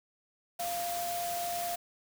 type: tone in noise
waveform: sine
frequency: 696 Hz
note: F5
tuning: 6 cents flat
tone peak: -33 dBFS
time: 0.59-1.76 s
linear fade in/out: 10 ms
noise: white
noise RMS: -39 dBFS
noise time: 0.59-1.76 s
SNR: +3 dB
effects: none